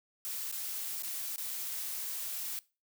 blue noise with dropouts, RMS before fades -38 dBFS, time 0.25-2.59 s, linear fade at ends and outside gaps 0 ms, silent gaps 0.514-0.525 / 1.023-1.033 / 1.36-1.381 s, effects noise-tail reverb RT60 0.3 s tail -21 dB re dry

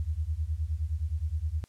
sine beating tone pair, 73.42 / 83.02 Hz, D2 / E2, 0 / +13 cents, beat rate 9.6 Hz, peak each -31 dBFS, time 0-1.64 s, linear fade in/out 0 ms, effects white hiss -65 dBFS RMS until 1.68 s + low-pass 10000 Hz 12 dB/octave

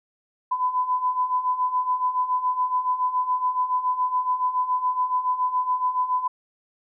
sine beating tone pair, 1000 / 1007.1 Hz, B5 / B5, +21 / +34 cents, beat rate 7.1 Hz, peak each -27 / -22 dBFS, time 0.51-6.28 s, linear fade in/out 10 ms, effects none

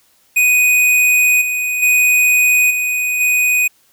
square tone with level steps, 2489 Hz, D#7, in tune, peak -10 / -17 / -10 / -16 / -12 dBFS, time 0.36-3.68 s, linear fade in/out 10 ms, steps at 1.41 / 1.82 / 2.7 / 3.2 s, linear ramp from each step 10 ms, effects white hiss -55 dBFS RMS until 3.92 s

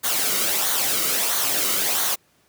white noise with flanger, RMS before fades -22 dBFS, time 0.03-2.16 s, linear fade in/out 20 ms, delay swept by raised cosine 0.38 to 1.2 ms, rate 1.5 Hz, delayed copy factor -0.55, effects pink hiss -61 dBFS RMS until 2.48 s + high-pass 100 Hz 12 dB/octave

